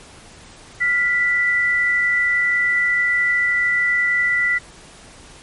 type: tone pair together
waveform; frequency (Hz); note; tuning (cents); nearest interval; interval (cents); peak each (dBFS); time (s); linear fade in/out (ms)
sine; 1405.8 / 1975.5; F6 / B6; +11 / 0; tritone; 589; -26 / -15; 0.8-4.59; 20
effects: pink hiss -43 dBFS RMS until 5.42 s + MP3 48 kbps